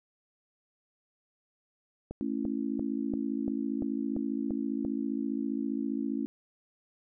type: click train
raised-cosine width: 2 ms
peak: -24 dBFS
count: 9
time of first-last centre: 2.11-4.85 s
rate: 2.92 Hz
type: chord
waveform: sine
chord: A major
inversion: none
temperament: just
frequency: 220 / 275 / 330 Hz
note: A3 / C#4 / E4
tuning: 0 / -14 / +2 cents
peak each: -34 / -32 / -37 dBFS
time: 2.21-6.26 s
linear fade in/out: 0 ms
effects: none